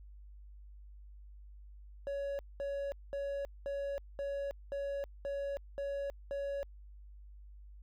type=tone bursts; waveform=triangle; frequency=560 Hz; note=C#5; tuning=18 cents sharp; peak=-33 dBFS; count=9; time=2.07-6.63 s; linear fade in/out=0 ms; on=320 ms; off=210 ms; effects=added 50 Hz sine -50 dBFS peak until 7.82 s